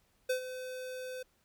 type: tone with ADSR envelope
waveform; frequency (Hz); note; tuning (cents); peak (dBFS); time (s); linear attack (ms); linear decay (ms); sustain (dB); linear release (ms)
square; 510; C5; -44; -28; 0.29-1.23; 10; 100; -12; 8
effects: pink hiss -72 dBFS RMS until 1.44 s